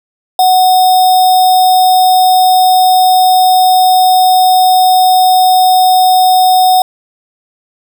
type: tone with sample-and-hold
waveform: sine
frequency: 740 Hz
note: F#5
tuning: in tune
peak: -4 dBFS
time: 0.39-6.82 s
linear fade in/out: 2 ms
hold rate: 4410 Hz
effects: none